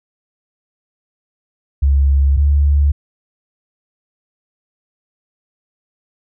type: tone pair in turn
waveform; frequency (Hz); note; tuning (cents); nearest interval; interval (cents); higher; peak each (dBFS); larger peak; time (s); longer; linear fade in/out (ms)
sine; 69.3 / 71.81; C#2 / D2; 0 / -38; minor second; 62; second; -9; neither; 1.82-2.37 / 2.37-2.92; neither; 10
effects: none